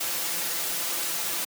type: noise with comb filter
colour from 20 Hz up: white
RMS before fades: -29 dBFS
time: 0-1.45 s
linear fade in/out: 10 ms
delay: 5.9 ms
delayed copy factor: +0.75
effects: high-pass 200 Hz 12 dB/octave